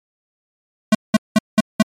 square tone bursts, 216 Hz, A3, 32 cents flat, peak -9 dBFS, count 5, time 0.92-1.825 s, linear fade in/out 5 ms, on 29 ms, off 190 ms, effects low-pass 11000 Hz 12 dB/octave + MP3 96 kbps

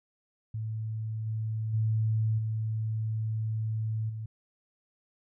sine tone with level steps, 110 Hz, A2, in tune, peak -31 / -29 / -24 / -28 / -34 dBFS, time 0.54-4.26 s, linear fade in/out 5 ms, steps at 1.26 / 1.73 / 2.38 / 4.09 s, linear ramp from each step 10 ms, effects none

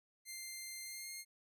10% pulse tone with pitch glide, 2093 to 2127 Hz, C7 to C7, 0 to +28 cents, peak -36 dBFS, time 0.25-1.25 s, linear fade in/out 50 ms, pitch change +28 cents, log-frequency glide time 0.84-1.09 s, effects none

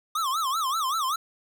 square tone with vibrato, 1174.7 Hz, D6, in tune, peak -25 dBFS, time 0.15-1.16 s, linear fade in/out 5 ms, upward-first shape sine, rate 5.2 Hz, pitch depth 230 cents each way, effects 11-bit

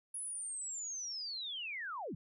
sine linear sweep, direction down, 10490 to 111.3 Hz, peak -39 dBFS, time 0.14-2.15 s, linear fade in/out 5 ms, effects none

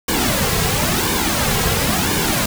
pink noise with flanger, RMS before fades -18 dBFS, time 0.08-2.46 s, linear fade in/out 5 ms, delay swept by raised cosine 1.5 to 3.4 ms, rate 0.97 Hz, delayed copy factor -0.65, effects none

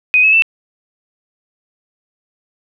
sine tone with pitch steps, 2500 / 2579 / 2661 Hz, D#7 / E7 / E7, +8 / -39 / +16 cents, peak -7 dBFS, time 0.14-0.422 s, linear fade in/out 0 ms, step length 94 ms, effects none

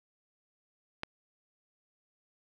click, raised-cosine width 0.3 ms, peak -18 dBFS, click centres 1.034 s, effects none

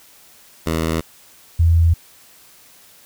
10% pulse / sine tone pair in turn, 80.8 / 83.36 Hz, E2 / E2, -34 / +20 cents, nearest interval minor second, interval 54 cents, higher second, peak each -10 dBFS, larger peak neither, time 0.66-1.01 / 1.59-1.94 s, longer neither, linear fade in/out 10 ms, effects white hiss -48 dBFS RMS until 3.05 s

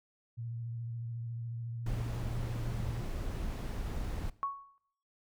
sine tone with vibrato, 116.6 Hz, A#2, 1 cent sharp, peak -37 dBFS, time 0.37-3.03 s, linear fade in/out 20 ms, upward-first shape sine, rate 14 Hz, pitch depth 32 cents each way
brown noise, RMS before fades -37 dBFS, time 1.86-4.3 s, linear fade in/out 5 ms
sine tone with exponential decay, 1110 Hz, C#6, 2 cents sharp, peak -28 dBFS, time 4.43-4.78 s, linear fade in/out 0 ms, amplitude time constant 76 ms
effects noise-tail reverb RT60 0.7 s tail -20 dB re dry

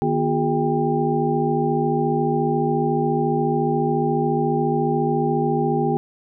sine tone cluster, 154 / 242.3 / 359.5 / 413.7 / 795 Hz, D#3 / B3 / F#4 / G#4 / G5, -17 / -33 / -50 / -7 / +24 cents, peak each -24 dBFS, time 0.02-5.97 s, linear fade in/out 0 ms, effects none

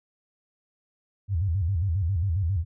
sine tone with vibrato, 89.9 Hz, F#2, 49 cents flat, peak -22 dBFS, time 1.28-2.65 s, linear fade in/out 50 ms, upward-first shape square, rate 7.4 Hz, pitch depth 170 cents each way, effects none

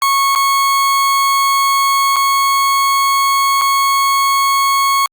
40% pulse tone with dropouts, 1100 Hz, C#6, 14 cents flat, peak -10 dBFS, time 0.02-5.06 s, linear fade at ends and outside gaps 1 ms, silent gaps 0.351-0.358 / 2.16-2.165 / 3.613-3.617 s, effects Opus 48 kbps

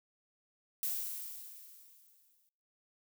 violet noise with exponential decay, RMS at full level -34 dBFS, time 0.83-2.49 s, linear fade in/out 0 ms, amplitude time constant 360 ms, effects noise-tail reverb RT60 0.8 s tail -26 dB re dry

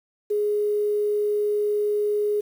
sine tone with quantisation, 416.5 Hz, G#4, 5 cents sharp, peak -20 dBFS, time 0.3-2.41 s, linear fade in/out 10 ms, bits 8, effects none

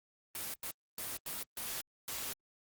white noise bursts at uneven times, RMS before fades -40 dBFS, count 6, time 0.35-0.54 / 0.63-0.71 / 0.98-1.17 / 1.26-1.43 / 1.57-1.81 / 2.08-2.33 s, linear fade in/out 2 ms, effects Opus 24 kbps

